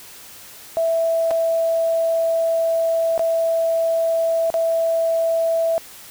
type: tone with dropouts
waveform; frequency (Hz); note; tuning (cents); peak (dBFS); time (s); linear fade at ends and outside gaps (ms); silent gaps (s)
sine; 659.3; E5; 0; -16; 0.77-5.78; 0; 1.308-1.312 / 3.178-3.194 / 4.502-4.541
effects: white hiss -41 dBFS RMS until 6.1 s